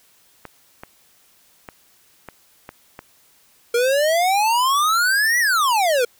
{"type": "clicks", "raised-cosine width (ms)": 0.5, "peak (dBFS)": -19, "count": 6, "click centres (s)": [0.453, 0.835, 1.688, 2.287, 2.691, 2.991]}
{"type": "exponential two-way sweep", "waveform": "square", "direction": "up then down", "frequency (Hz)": [464.6, 1979, 464.6], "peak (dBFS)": -16, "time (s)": [3.74, 6.05], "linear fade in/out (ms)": 5, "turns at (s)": 5.39}
{"effects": ["white hiss -56 dBFS RMS until 6.19 s"]}